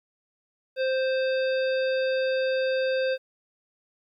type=harmonic tone; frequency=523.3 Hz; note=C5; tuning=in tune; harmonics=1 / 3 / 5 / 7 / 9; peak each=-23 / -33 / -37 / -40 / -42 dBFS; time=0.76-3.18 s; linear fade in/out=50 ms; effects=11-bit